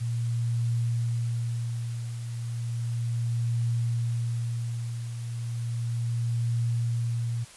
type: tone with tremolo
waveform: sine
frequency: 117.5 Hz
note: A#2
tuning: 14 cents sharp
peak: -23 dBFS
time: 0-7.45 s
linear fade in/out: 20 ms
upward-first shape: triangle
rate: 0.34 Hz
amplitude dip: 65%
effects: white hiss -49 dBFS RMS until 7.56 s + resampled to 24000 Hz